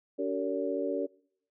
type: harmonic tone with a mistuned harmonic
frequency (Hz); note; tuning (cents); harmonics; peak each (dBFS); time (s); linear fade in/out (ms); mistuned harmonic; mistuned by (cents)
94.9; F#2; +44; 3 / 4 / 5 / 6; -34 / -34 / -34 / -34; 0.18-1.07; 20; 5; -69
effects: noise-tail reverb RT60 0.7 s tail -25 dB re dry